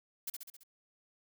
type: noise with echo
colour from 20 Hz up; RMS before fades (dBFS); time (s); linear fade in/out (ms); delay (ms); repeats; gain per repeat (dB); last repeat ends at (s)
blue; -38; 0.27-0.3; 5; 67; 5; -4; 0.635
effects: none